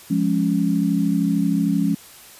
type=chord; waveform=sine; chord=Db major; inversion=first; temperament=equal; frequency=174.61 / 207.7 / 277.2 Hz; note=F3 / Ab3 / Db4; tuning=0 / 0 / 0 cents; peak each=-21 dBFS; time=0.1-1.95 s; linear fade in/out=10 ms; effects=white hiss -44 dBFS RMS until 2.39 s + resampled to 32000 Hz